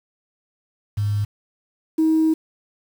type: tone pair in turn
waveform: sine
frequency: 103.5 / 317.8 Hz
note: G#2 / D#4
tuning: -5 / +37 cents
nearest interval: octave + perfect fifth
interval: 1942 cents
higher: second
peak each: -18 / -13 dBFS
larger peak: second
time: 0.97-1.25 / 1.98-2.34 s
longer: second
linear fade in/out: 10 ms
effects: tanh soft clip ceiling -11 dBFS + 7-bit